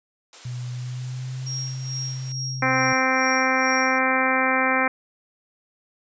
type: high-pass noise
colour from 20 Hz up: white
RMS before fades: -43 dBFS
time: 0.33-2.32 s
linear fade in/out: 0 ms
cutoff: 280 Hz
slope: 48 dB/octave
type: tone with pitch glide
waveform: sine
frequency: 123.47 to 130.66 Hz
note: B2 to C3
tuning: 0 to -2 cents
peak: -28 dBFS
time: 0.45-2.93 s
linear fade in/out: 5 ms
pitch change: +98 cents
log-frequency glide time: 0.68-1.52 s
type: tone with tremolo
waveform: sine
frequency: 5600 Hz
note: F8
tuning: 4 cents sharp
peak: -28 dBFS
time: 1.46-3.99 s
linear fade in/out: 10 ms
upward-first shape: sine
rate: 2.3 Hz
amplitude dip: 80%
type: harmonic tone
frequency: 260.7 Hz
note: C4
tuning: 6 cents flat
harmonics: 1 / 2 / 3 / 4 / 5 / 6 / 7 / 8 / 9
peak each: -27 / -27 / -27 / -27 / -27 / -27 / -27 / -27 / -27 dBFS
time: 2.62-4.88 s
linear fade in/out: 5 ms
effects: resampled to 16000 Hz